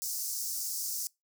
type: high-pass noise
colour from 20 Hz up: pink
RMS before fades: -35 dBFS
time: 0.02-1.07 s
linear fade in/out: 0 ms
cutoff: 5100 Hz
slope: 48 dB/octave
effects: noise-tail reverb RT60 0.2 s tail -24 dB re dry